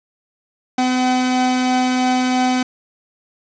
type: tone pair together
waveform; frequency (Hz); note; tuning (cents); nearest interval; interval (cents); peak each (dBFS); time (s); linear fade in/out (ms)
45% pulse; 254 / 759; B3 / F#5; +49 / +44; octave + perfect fifth; 1895; -16 / -20; 0.78-2.63; 5
effects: resampled to 16000 Hz + 7-bit